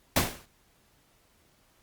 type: noise with exponential decay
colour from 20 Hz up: pink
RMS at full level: -20 dBFS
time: 0.16-0.46 s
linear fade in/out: 5 ms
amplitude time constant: 65 ms
effects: pink hiss -65 dBFS RMS until 1.82 s + Opus 48 kbps